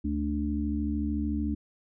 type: harmonic tone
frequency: 73.42 Hz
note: D2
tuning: in tune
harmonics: 1 / 3 / 4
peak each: -31 / -31 / -31 dBFS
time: 0.04-1.55 s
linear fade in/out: 10 ms
effects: none